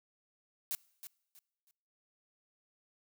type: noise with echo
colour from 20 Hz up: blue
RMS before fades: -36 dBFS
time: 0.71-0.75 s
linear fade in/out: 0 ms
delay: 320 ms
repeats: 3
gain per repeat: -11 dB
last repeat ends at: 1.71 s
effects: noise-tail reverb RT60 0.9 s tail -24 dB re dry